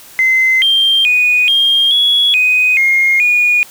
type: tone with pitch steps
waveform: sine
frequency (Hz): 2060 / 3176 / 2474 / 3217 / 3361 / 2500 / 2137 / 2448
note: C7 / G7 / D#7 / G7 / G#7 / D#7 / C7 / D#7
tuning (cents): -28 / +22 / -10 / +44 / +20 / +8 / +36 / -29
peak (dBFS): -7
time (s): 0.19-3.63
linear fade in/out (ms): 0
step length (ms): 430
effects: tanh soft clip ceiling -3 dBFS + white hiss -38 dBFS RMS until 3.7 s